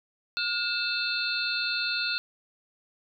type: tone cluster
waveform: sine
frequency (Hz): 1430 / 2641 / 3611 / 4141 / 4434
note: F6 / E7 / A7 / C8 / C#8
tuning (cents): +41 / +3 / +44 / -19 / 0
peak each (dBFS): -31 / -32 / -35 / -32 / -36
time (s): 0.37-2.18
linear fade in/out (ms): 0
effects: none